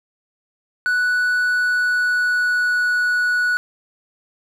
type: tone with pitch glide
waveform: triangle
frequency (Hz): 1480 to 1469.8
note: F#6 to F#6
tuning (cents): 0 to -12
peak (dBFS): -14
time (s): 0.86-3.57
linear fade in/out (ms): 0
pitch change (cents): -12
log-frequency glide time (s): 1.36-2.91
effects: none